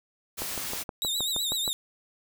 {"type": "noise", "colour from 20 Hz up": "white", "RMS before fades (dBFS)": -34, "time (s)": [0.37, 0.84], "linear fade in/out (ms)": 20}
{"type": "click train", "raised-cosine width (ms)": 1, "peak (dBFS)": -20, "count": 9, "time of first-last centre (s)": [0.42, 1.678], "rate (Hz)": 6.36}
{"type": "tone with vibrato", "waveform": "sawtooth", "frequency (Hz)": 3776, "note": "A#7", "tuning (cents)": 22, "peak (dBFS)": -24, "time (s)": [1.02, 1.73], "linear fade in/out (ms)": 0, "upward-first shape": "triangle", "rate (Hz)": 8.1, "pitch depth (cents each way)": 100}
{"effects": []}